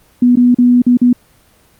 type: tone with dropouts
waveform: sine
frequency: 245.3 Hz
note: B3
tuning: 12 cents flat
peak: -5 dBFS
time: 0.22-1.13 s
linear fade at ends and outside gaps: 5 ms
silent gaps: 0.357-0.37 / 0.546-0.585 / 0.82-0.865 / 0.972-1.015 s
effects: pink hiss -50 dBFS RMS until 1.79 s + Opus 24 kbps